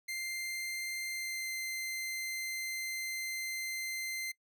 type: tone with pitch glide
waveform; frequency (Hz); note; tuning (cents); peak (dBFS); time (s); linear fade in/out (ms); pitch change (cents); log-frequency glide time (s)
sawtooth; 2093 to 2080; C7 to C7; 0 to -11; -33; 0.08-4.32; 10; -11; 1.09-1.48
effects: noise-tail reverb RT60 0.1 s tail -22 dB re dry